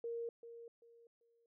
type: tone with echo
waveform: sine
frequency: 466.2 Hz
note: A#4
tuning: in tune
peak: -39 dBFS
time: 0.04-0.29 s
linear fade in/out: 2 ms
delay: 390 ms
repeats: 3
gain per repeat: -11 dB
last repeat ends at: 1.46 s
effects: none